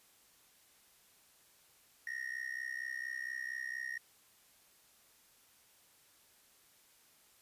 triangle tone with amplitude modulation, 1864.7 Hz, A#6, in tune, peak -33 dBFS, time 2.07-3.98 s, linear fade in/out 2 ms, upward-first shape sine, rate 64.3 Hz, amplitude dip 90%, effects white hiss -66 dBFS RMS until 7.41 s + resampled to 32000 Hz

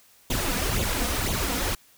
pink noise with flanger, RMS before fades -26 dBFS, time 0.3-1.75 s, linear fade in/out 5 ms, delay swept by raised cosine 0.28 to 4.18 ms, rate 2 Hz, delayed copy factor +0.7, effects white hiss -57 dBFS RMS until 1.97 s

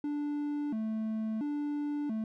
triangle tone with vibrato, 253.4 Hz, B3, 45 cents sharp, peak -29 dBFS, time 0.04-2.24 s, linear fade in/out 2 ms, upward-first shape square, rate 0.73 Hz, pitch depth 250 cents each way, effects none

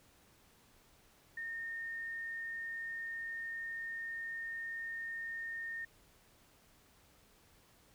sine tone, 1831 Hz, A#6, 32 cents flat, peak -39 dBFS, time 1.37-5.85 s, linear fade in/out 5 ms, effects pink hiss -66 dBFS RMS until 7.94 s

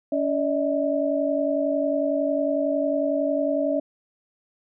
sine tone cluster, 283.1 / 584 / 635 Hz, C#4 / D5 / D#5, +37 / -10 / +35 cents, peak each -25 dBFS, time 0.12-3.8 s, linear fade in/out 5 ms, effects none

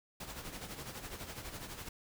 pink noise with tremolo, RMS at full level -43 dBFS, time 0.2-1.89 s, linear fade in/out 5 ms, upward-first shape sine, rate 12 Hz, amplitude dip 60%, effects none

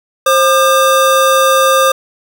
square tone pair together, 530.9 / 1205 Hz, C5 / D6, +25 / +44 cents, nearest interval octave + major second, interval 1419 cents, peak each -11 dBFS, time 0.26-1.92 s, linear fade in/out 5 ms, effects none

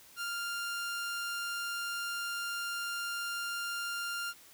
sawtooth tone, 1396.9 Hz, F6, in tune, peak -31 dBFS, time 0.16-4.34 s, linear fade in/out 50 ms, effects white hiss -57 dBFS RMS until 4.53 s

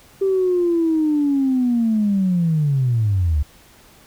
sine linear sweep, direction down, 392 to 69.3 Hz, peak -14 dBFS, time 0.21-3.43 s, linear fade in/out 10 ms, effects tanh soft clip ceiling -10 dBFS + pink hiss -49 dBFS RMS until 4.06 s

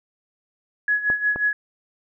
sine tone with tremolo, 1683 Hz, G#6, 23 cents sharp, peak -16 dBFS, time 0.88-1.53 s, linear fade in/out 2 ms, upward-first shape sine, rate 5.6 Hz, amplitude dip 75%
clicks, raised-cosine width 1 ms, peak -15 dBFS, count 2, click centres 1.101 / 1.36 s
effects none

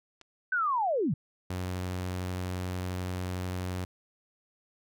clicks, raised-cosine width 0.2 ms, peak -32 / -39 dBFS, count 2, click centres 0.213 / 0.216 s
sine linear sweep, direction down, 1543 to 114.1 Hz, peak -25 dBFS, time 0.52-1.14 s, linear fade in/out 5 ms
sawtooth tone, 91.3 Hz, F#2, 23 cents flat, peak -28 dBFS, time 1.5-3.85 s, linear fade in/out 5 ms
effects none

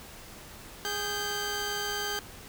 15% pulse tone pair together, 411.6 / 1564 Hz, G#4 / G6, -16 / -4 cents, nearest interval octave + major seventh, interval 2312 cents, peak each -28 / -26 dBFS, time 0.85-2.19 s, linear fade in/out 0 ms, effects pink hiss -47 dBFS RMS until 2.48 s

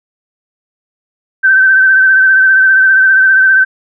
sine tone with vibrato, 1545 Hz, G6, 26 cents flat, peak -4 dBFS, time 1.43-3.65 s, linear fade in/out 20 ms, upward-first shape triangle, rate 15 Hz, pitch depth 39 cents each way, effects none

